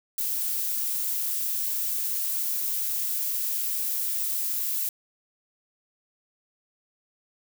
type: noise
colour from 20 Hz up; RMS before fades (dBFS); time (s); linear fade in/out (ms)
violet; -28; 0.18-4.89; 2
effects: none